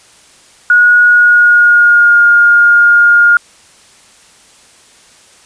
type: tone with pitch glide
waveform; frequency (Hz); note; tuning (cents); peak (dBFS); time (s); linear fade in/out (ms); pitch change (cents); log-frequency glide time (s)
sine; 1451 to 1417.9; F#6 to F6; -34 to +26; -3; 0.7-3.37; 2; -40; 1.05-2.2
effects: white hiss -43 dBFS RMS until 5.45 s + resampled to 22050 Hz